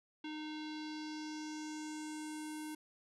square tone with low-pass filter sweep, 307 Hz, D#4, 23 cents flat, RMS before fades -44 dBFS, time 0.24-2.75 s, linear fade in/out 5 ms, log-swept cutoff 3300 to 11000 Hz, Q 2.9, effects none

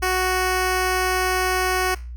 10% pulse tone, 370 Hz, F#4, in tune, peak -11 dBFS, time 0.02-1.95 s, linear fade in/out 10 ms, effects added 60 Hz sine -31 dBFS peak until 2.16 s + Opus 48 kbps

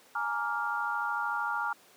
sine chord, Bb dominant seventh, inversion third, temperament just, 839.1 / 932.3 / 1165.4 / 1398.5 Hz, Ab5 / Bb5 / D6 / F6, +18 / 0 / -14 / +2 cents, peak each -36 / -35 / -37 / -32 dBFS, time 0.15-1.73 s, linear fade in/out 5 ms, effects pink hiss -58 dBFS RMS until 1.96 s + high-pass 300 Hz 12 dB/octave

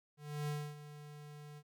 square tone with ADSR envelope, 148.1 Hz, D3, 15 cents sharp, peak -36 dBFS, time 0.17-1.63 s, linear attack 310 ms, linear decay 270 ms, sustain -14 dB, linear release 54 ms, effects none

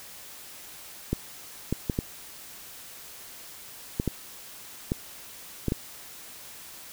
clicks, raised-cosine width 3 ms, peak -12 dBFS, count 9, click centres 1.13 / 1.726 / 1.898 / 1.989 / 3.999 / 4.077 / 4.919 / 5.683 / 5.721 s, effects white hiss -45 dBFS RMS until 6.92 s

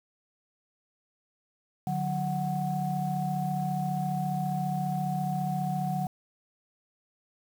sine tone cluster, 148.9 / 183.6 / 740 Hz, D3 / F#3 / F#5, +24 / -13 / 0 cents, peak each -31 dBFS, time 1.87-6.07 s, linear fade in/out 2 ms, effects tanh soft clip ceiling -18 dBFS + 8-bit

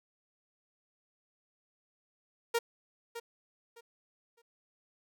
sawtooth tone with echo, 466.2 Hz, A#4, in tune, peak -23 dBFS, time 2.54-2.59 s, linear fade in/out 10 ms, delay 610 ms, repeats 3, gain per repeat -12 dB, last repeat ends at 4.42 s, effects none

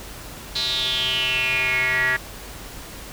square tone with band-pass filter sweep, 128.4 Hz, C3, 32 cents flat, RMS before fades -22 dBFS, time 0.55-2.17 s, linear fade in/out 10 ms, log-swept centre 4100 to 1800 Hz, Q 8.4, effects added 50 Hz sine -44 dBFS peak until 3.12 s + pink hiss -38 dBFS RMS until 3.12 s

